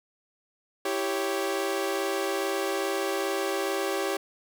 sawtooth chord, C# diminished, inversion first, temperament equal, 329.6 / 392 / 554.4 Hz, E4 / G4 / C#5, 0 / 0 / 0 cents, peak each -30 / -25 / -28 dBFS, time 0.85-4.17 s, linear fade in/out 5 ms, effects none

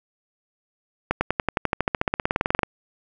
accelerating click train, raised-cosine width 0.5 ms, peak -5 dBFS, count 24, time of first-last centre 1.11-2.632 s, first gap 100 ms, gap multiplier 0.96, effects none

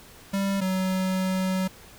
square tone pair in turn, 196.5 / 187.47 Hz, G3 / F#3, +4 / +23 cents, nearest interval minor second, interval 81 cents, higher first, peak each -24 dBFS, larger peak neither, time 0.33-0.61 / 0.61-1.68 s, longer second, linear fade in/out 10 ms, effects pink hiss -49 dBFS RMS until 1.98 s

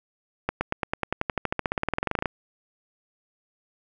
accelerating click train, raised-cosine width 0.5 ms, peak -9 dBFS, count 27, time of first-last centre 0.49-2.258 s, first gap 120 ms, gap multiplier 0.95, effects none

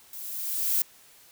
violet noise with level ramp, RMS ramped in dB -40 to -23 dBFS, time 0.13-0.82 s, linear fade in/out 2 ms, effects white hiss -55 dBFS RMS until 1.31 s

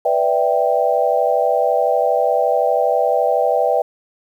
sine chord, E minor seventh, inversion second, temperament equal, 493.9 / 587.3 / 659.3 / 784 Hz, B4 / D5 / E5 / G5, 0 / 0 / 0 / 0 cents, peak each -19 dBFS, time 0.05-3.82 s, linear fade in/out 5 ms, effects 8-bit

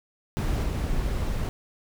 brown noise with level steps, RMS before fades -25 / -27 dBFS, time 0.37-1.49 s, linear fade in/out 0 ms, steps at 0.63 s, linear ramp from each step 10 ms, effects none

